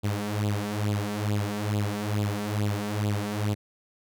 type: tone with flanger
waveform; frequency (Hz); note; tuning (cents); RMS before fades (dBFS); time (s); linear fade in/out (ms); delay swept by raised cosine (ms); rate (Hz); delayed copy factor
sawtooth; 103.83; G#2; 0; -28; 0.03-3.55; 20; 0.25 to 4.55; 2.3; +0.75
effects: none